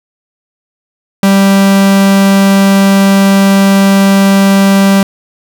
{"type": "tone", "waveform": "45% pulse", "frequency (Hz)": 196, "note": "G3", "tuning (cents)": 0, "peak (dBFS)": -4, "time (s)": [1.23, 5.03], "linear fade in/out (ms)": 2, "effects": []}